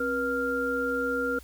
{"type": "tone cluster", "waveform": "sine", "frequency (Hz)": [266.5, 482.5, 1395], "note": ["C4", "B4", "F6"], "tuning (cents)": [32, -40, -2], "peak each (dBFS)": [-32, -29, -29], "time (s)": [0, 1.39], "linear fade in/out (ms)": 5, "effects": ["added 60 Hz sine -47 dBFS peak until 1.43 s", "white hiss -54 dBFS RMS until 1.43 s"]}